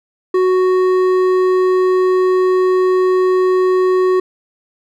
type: tone with hard clipping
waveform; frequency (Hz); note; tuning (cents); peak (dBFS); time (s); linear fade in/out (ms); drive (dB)
sine; 370; F#4; 0; -12; 0.34-4.2; 5; 8
effects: none